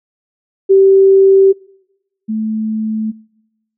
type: tone pair in turn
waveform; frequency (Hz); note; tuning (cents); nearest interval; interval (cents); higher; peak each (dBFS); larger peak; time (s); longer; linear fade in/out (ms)
sine; 387.7 / 218.2; G4 / A3; -19 / -14; minor seventh; 995; first; -4 / -15; first; 0.69-1.53 / 2.28-3.12; neither; 20
effects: noise-tail reverb RT60 1.0 s tail -25 dB re dry